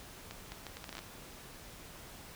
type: accelerating click train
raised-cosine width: 0.2 ms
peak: -26 dBFS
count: 11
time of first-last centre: 0.31-0.99 s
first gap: 210 ms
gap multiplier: 0.7
effects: pink hiss -51 dBFS RMS until 2.35 s